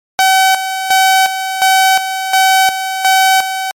sawtooth tone with tremolo, 761 Hz, F#5, 48 cents sharp, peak -3 dBFS, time 0.19-3.71 s, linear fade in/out 0 ms, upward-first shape square, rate 1.4 Hz, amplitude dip 65%, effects MP3 64 kbps

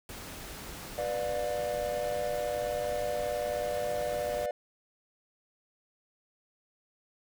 pink noise, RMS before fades -43 dBFS, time 0.09-4.46 s, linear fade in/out 2 ms
triangle chord, B diminished, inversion none, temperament just, 493.9 / 592.7 / 711.2 Hz, B4 / D5 / F5, 0 / +16 / +31 cents, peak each -34 / -30 / -35 dBFS, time 0.98-4.51 s, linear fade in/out 2 ms
effects none

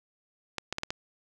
clicks, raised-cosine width 0.2 ms, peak -14 dBFS, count 5, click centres 0.583 / 0.726 / 0.784 / 0.834 / 0.905 s, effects none

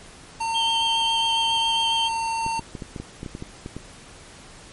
square tone, 908 Hz, A#5, 46 cents flat, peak -24 dBFS, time 0.4-2.6 s, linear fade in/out 10 ms
sine tone with vibrato, 3158 Hz, G7, 12 cents sharp, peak -21 dBFS, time 0.54-2.09 s, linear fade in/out 20 ms, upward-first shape sine, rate 7.3 Hz, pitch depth 19 cents each way
clicks, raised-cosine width 3 ms, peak -19 dBFS, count 12, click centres 2.464 / 2.594 / 2.752 / 2.822 / 2.962 / 3 / 3.231 / 3.262 / 3.351 / 3.424 / 3.661 / 3.766 s
effects pink hiss -45 dBFS RMS until 4.72 s + MP3 48 kbps

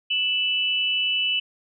sine tone pair together, 2637 / 2968 Hz, E7 / F#7, 0 / +5 cents, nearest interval major second, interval 205 cents, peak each -25 / -22 dBFS, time 0.1-1.4 s, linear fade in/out 10 ms, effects none

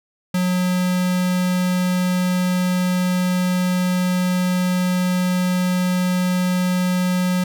square tone with notch filter, 181.5 Hz, F#3, 33 cents flat, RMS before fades -19 dBFS, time 0.34-7.44 s, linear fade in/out 5 ms, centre 700 Hz, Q 1.8, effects none

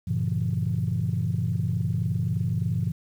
sine chord, G diminished seventh, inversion none, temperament just, 98 / 117.6 / 141.12 / 169.34 Hz, G2 / Bb2 / Db3 / Fb3, 0 / +16 / +31 / +47 cents, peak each -28 / -27 / -30 / -28 dBFS, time 0.07-2.92 s, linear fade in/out 10 ms, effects tanh soft clip ceiling -15 dBFS + 9-bit

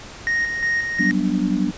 triangle tone with tremolo, 1864.7 Hz, A#6, in tune, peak -16 dBFS, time 0.27-1.11 s, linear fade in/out 0 ms, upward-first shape square, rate 2.8 Hz, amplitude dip 45%
sine chord, G major seventh, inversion third, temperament equal with one note detuned, 185 / 196 / 244.8 / 293.7 Hz, F#3 / G3 / B3 / D4, 0 / 0 / -15 / 0 cents, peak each -23 dBFS, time 0.99-1.71 s, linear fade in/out 10 ms
effects pink hiss -38 dBFS RMS until 1.77 s + resampled to 16000 Hz

